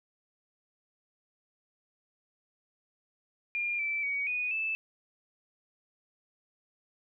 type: tone with pitch steps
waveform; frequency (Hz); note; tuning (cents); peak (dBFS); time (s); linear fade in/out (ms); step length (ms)
sine; 2407 / 2326 / 2254 / 2476 / 2630; D7 / D7 / C#7 / D#7 / E7; +42 / -17 / +28 / -9 / -5; -29; 3.55-4.75; 0; 240
effects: none